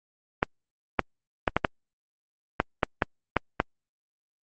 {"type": "clicks", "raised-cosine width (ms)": 0.5, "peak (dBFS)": -5, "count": 10, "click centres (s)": [0.429, 0.993, 1.478, 1.566, 1.648, 2.601, 2.832, 3.022, 3.367, 3.601], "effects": ["Opus 24 kbps"]}